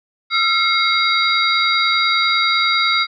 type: tone cluster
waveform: sine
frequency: 1271 / 1361 / 2157 / 3821 / 4724 Hz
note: D#6 / F6 / C#7 / A#7 / D8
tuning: +36 / -45 / -48 / +42 / +9 cents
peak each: -27 / -19 / -18 / -19 / -22 dBFS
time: 0.3-3.07 s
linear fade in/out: 50 ms
effects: none